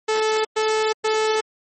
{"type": "tone bursts", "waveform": "sawtooth", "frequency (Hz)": 435.6, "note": "A4", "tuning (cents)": -17, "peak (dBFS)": -14, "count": 3, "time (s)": [0.08, 1.41], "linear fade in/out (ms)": 10, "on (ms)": 370, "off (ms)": 110, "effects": ["MP3 32 kbps"]}